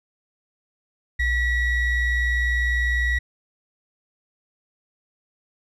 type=ring-modulated tone; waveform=triangle; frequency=938 Hz; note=A#5; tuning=11 cents sharp; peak=-14 dBFS; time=1.19-3.19 s; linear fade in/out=10 ms; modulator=998 Hz; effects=none